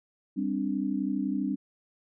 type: chord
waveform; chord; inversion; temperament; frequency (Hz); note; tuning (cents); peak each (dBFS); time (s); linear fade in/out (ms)
sine; G suspended fourth; none; equal with one note detuned; 198.16 / 261.6 / 293.7; G3 / C4 / D4; +19 / 0 / 0; -31; 0.36-1.56; 20
effects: none